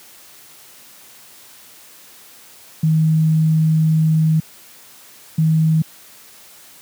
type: tone pair in turn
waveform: sine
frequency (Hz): 158.2 / 158.99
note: D#3 / D#3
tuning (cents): +29 / +38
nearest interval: unison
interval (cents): 9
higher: second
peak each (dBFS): -11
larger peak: neither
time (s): 2.83-4.4 / 5.38-5.82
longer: first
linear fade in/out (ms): 5
effects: white hiss -44 dBFS RMS until 6.81 s + high-pass 100 Hz 12 dB/octave